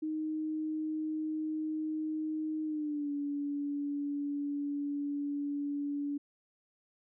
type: tone with pitch glide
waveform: sine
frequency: 311.1 to 286.9 Hz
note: D#4 to D4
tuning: 0 to -40 cents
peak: -32 dBFS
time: 0.02-6.18 s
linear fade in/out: 10 ms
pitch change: -140 cents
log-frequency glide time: 2.64-3.11 s
effects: none